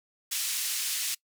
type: band-pass noise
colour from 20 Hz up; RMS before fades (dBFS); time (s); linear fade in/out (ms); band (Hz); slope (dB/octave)
white; -31; 0.31-1.15; 10; 2500 to 11000; 12
effects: noise-tail reverb RT60 0.1 s tail -23 dB re dry